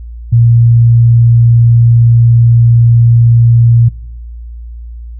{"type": "tone", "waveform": "sine", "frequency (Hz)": 117.2, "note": "A#2", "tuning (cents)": 10, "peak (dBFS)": -3, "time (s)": [0.32, 3.89], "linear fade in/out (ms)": 10, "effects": ["noise-tail reverb RT60 0.7 s tail -20 dB re dry", "added 58 Hz sine -23 dBFS peak until 5.19 s"]}